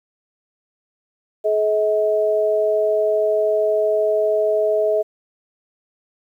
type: tone pair together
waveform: sine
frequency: 425.9 / 638.7 Hz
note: G#4 / D#5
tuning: +44 / +45 cents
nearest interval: perfect fifth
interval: 701 cents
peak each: -19 / -17 dBFS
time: 1.44-5.03 s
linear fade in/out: 20 ms
effects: 9-bit